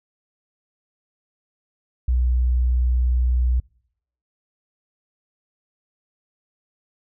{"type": "tone", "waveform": "sine", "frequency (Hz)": 61.74, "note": "B1", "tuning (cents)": 0, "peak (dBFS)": -16, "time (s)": [2.08, 3.6], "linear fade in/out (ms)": 5, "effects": ["noise-tail reverb RT60 0.7 s tail -26 dB re dry"]}